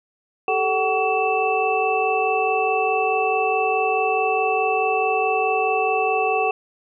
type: tone cluster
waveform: sine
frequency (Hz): 395 / 439.7 / 754 / 1133 / 2650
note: G4 / A4 / F#5 / C#6 / E7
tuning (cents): +13 / -1 / +32 / +37 / +9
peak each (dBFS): -28 / -23 / -21 / -28 / -25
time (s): 0.48-6.51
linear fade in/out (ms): 2
effects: none